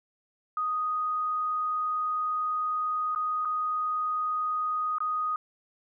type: tone with dropouts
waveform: sine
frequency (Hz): 1244.5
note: D#6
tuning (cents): 0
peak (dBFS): -26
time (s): 0.57-5.36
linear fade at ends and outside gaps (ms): 2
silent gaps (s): 3.149-3.159 / 3.45-3.454 / 4.984-5.004
effects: none